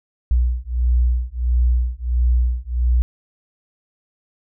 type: beating tone pair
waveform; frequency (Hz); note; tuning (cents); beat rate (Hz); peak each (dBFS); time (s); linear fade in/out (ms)
sine; 60.1 / 61.6; B1 / B1; -46 / -4; 1.5; -18; 0.31-3.02; 0
effects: none